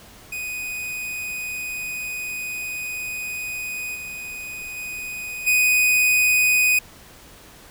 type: tone with level steps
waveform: 45% pulse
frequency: 2491 Hz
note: D#7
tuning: 1 cent sharp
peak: -27 / -31 / -29 / -15 dBFS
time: 0.32-6.79 s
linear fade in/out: 5 ms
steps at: 3.94 / 4.76 / 5.46 s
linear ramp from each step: 20 ms
effects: pink hiss -46 dBFS RMS until 7.7 s